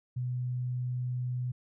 sine tone, 124.8 Hz, B2, 19 cents sharp, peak -30 dBFS, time 0.16-1.52 s, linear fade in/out 10 ms, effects none

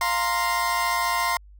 30% pulse chord, F suspended fourth, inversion none, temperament equal, 698.5 / 932.3 / 1046.5 Hz, F5 / Bb5 / C6, 0 / 0 / 0 cents, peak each -27 / -25 / -21 dBFS, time 0.01-1.37 s, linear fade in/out 2 ms, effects added 50 Hz sine -45 dBFS peak until 1.59 s

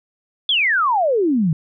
sine exponential sweep, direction down, 3520 to 148.3 Hz, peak -14 dBFS, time 0.49-1.53 s, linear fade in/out 2 ms, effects none

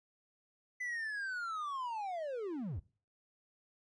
triangle linear sweep, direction down, 2017 to 61.3 Hz, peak -35 dBFS, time 0.8-2.8 s, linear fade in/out 10 ms, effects noise-tail reverb RT60 0.4 s tail -21 dB re dry + resampled to 22050 Hz

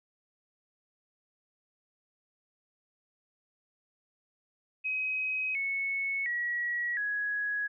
sine tone with pitch steps, 2532 / 2204 / 1918.9 / 1670.5 Hz, D#7 / C#7 / A#6 / G#6, +30 / -11 / +50 / +10 cents, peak -29 dBFS, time 4.84-7.68 s, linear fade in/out 20 ms, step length 710 ms, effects none

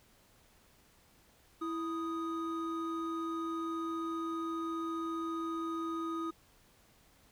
triangle tone pair together, 329.6 / 1244.5 Hz, E4 / D#6, 0 / 0 cents, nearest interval octave + major seventh, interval 2300 cents, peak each -34 / -37 dBFS, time 1.61-6.31 s, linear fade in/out 10 ms, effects pink hiss -65 dBFS RMS until 7.31 s

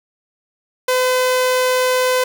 sawtooth tone, 508 Hz, B4, 49 cents sharp, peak -10 dBFS, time 0.88-2.24 s, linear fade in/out 5 ms, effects none

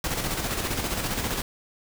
pink noise with tremolo, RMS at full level -27 dBFS, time 0.04-1.42 s, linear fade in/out 2 ms, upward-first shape square, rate 15 Hz, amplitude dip 40%, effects none

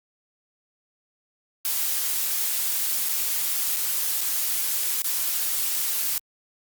blue noise with dropouts, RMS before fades -25 dBFS, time 1.65-6.18 s, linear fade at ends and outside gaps 0 ms, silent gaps 3.088-3.092 / 3.763-3.767 / 4.208-4.213 / 5.02-5.044 s, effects Opus 48 kbps

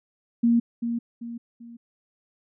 sine tone with echo, 234.4 Hz, A#3, 10 cents sharp, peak -16 dBFS, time 0.43-0.6 s, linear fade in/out 10 ms, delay 390 ms, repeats 3, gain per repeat -8 dB, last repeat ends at 1.77 s, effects none

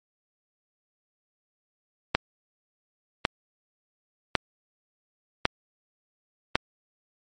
click train, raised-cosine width 0.3 ms, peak -3 dBFS, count 5, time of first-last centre 2.15-6.555 s, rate 0.908 Hz, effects MP3 48 kbps

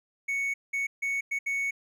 triangle tone bursts at uneven times, 2220 Hz, C#7, 2 cents sharp, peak -25 dBFS, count 5, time 0.28-0.54 / 0.73-0.87 / 1.02-1.21 / 1.31-1.39 / 1.46-1.71 s, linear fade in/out 10 ms, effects none

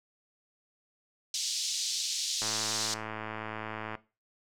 white band-pass noise, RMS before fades -33 dBFS, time 1.34-2.94 s, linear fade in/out 2 ms, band 3600 to 6500 Hz, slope 24 dB/octave
click train, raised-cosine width 0.5 ms, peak -22 dBFS, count 168, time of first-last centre 2.42-3.952 s, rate 109 Hz
effects noise-tail reverb RT60 0.3 s tail -17 dB re dry

